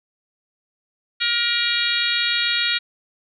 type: harmonic tone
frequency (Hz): 473.6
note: A#4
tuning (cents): +27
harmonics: 3 / 4 / 5 / 6 / 7 / 8 / 9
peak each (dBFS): -26 / -27 / -26 / -28 / -26 / -25 / -27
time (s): 1.2-2.79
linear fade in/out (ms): 20
effects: none